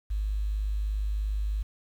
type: tone with quantisation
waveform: sine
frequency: 51.5 Hz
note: G#1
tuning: 14 cents flat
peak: -26 dBFS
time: 0.1-1.63 s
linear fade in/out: 10 ms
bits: 9
effects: none